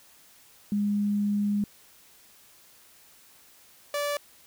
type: tone pair in turn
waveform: sine / sawtooth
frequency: 205.1 / 580.1 Hz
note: G#3 / D5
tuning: -21 / -21 cents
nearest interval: octave + tritone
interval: 1800 cents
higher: second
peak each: -23 dBFS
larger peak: neither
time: 0.72-1.64 / 3.94-4.17 s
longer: first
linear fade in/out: 2 ms
effects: white hiss -56 dBFS RMS until 4.46 s